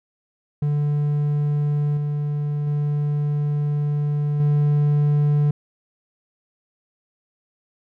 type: tone with level steps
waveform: triangle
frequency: 146.83 Hz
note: D3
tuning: in tune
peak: -16 / -19 / -17 / -13 dBFS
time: 0.62-5.51 s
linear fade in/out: 5 ms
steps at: 1.97 / 2.67 / 4.4 s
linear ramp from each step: 2 ms
effects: none